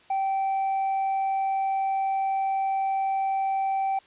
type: tone with hard clipping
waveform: triangle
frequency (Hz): 776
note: G5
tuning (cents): -18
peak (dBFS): -22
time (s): 0.1-3.99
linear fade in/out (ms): 5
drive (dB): 1
effects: white hiss -56 dBFS RMS until 4.06 s + resampled to 8000 Hz